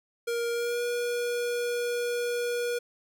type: tone with pitch glide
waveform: square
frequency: 469.8 to 480.8 Hz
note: A#4 to B4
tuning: +13 to -46 cents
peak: -28 dBFS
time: 0.27-2.79 s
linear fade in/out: 10 ms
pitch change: +41 cents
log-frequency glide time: 0.52-0.82 s
effects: none